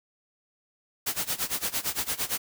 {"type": "noise with tremolo", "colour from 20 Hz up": "white", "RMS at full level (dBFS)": -27, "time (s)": [1.06, 2.38], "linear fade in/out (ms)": 10, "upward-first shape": "sine", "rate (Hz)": 8.8, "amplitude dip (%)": 90, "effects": []}